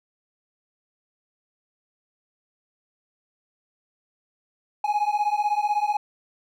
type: beating tone pair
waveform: triangle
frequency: 826 / 842 Hz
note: G#5 / G#5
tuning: -10 / +24 cents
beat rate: 16 Hz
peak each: -22 dBFS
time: 4.84-5.97 s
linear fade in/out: 5 ms
effects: none